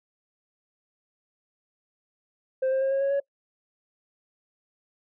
sine tone with pitch steps, 523.3 / 530.3 / 537.4 / 544.6 / 551.9 / 559.2 Hz, C5 / C5 / C5 / C#5 / C#5 / C#5, 0 / +23 / +46 / -31 / -8 / +15 cents, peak -19 dBFS, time 2.62-3.202 s, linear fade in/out 10 ms, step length 97 ms, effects noise-tail reverb RT60 0.1 s tail -23 dB re dry + tanh soft clip ceiling -21 dBFS

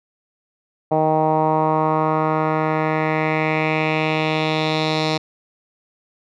10% pulse tone with low-pass filter sweep, 156.4 Hz, D#3, 9 cents sharp, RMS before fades -19 dBFS, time 0.91-5.18 s, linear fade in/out 10 ms, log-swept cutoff 740 to 4500 Hz, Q 2.8, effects none

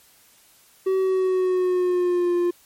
triangle tone with pitch glide, 380 to 350.5 Hz, F#4 to F4, +46 to +6 cents, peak -16 dBFS, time 0.86-2.51 s, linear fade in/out 10 ms, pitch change -140 cents, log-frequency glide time 0.98-2.34 s, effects white hiss -55 dBFS RMS until 2.65 s + MP3 64 kbps

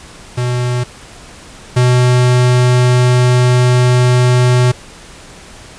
square tone pair in turn, 123.47 / 124.54 Hz, B2 / B2, 0 / +15 cents, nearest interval unison, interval 15 cents, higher second, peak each -14 / -8 dBFS, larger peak second, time 0.37-0.84 / 1.76-4.72 s, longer second, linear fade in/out 10 ms, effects pink hiss -36 dBFS RMS until 5.78 s + resampled to 22050 Hz

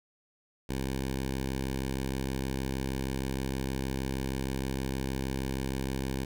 10% pulse tone with notch filter, 66.4 Hz, C2, 26 cents sharp, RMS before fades -33 dBFS, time 0.69-6.25 s, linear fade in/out 5 ms, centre 1200 Hz, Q 1.9, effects none

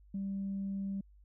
sine tone, 196 Hz, G3, in tune, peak -33 dBFS, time 0.14-1.01 s, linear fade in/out 5 ms, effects tanh soft clip ceiling -30 dBFS + added 50 Hz sine -57 dBFS peak until 1.24 s

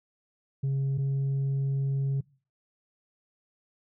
sine tone pair in turn, 136.4 / 136.87 Hz, C#3 / C#3, -28 / -22 cents, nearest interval unison, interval 6 cents, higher second, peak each -22 dBFS, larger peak neither, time 0.63-0.98 / 0.98-2.21 s, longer second, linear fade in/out 10 ms, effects noise-tail reverb RT60 0.4 s tail -24 dB re dry + tanh soft clip ceiling -24 dBFS

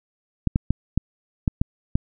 clicks, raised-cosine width 5 ms, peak -6 dBFS, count 7, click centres 0.473 / 0.559 / 0.706 / 0.976 / 1.478 / 1.615 / 1.955 s, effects none

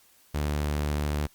sawtooth tone, 73.9 Hz, D2, 11 cents sharp, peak -22 dBFS, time 0.34-1.27 s, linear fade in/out 10 ms, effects white hiss -60 dBFS RMS until 1.34 s + Opus 48 kbps

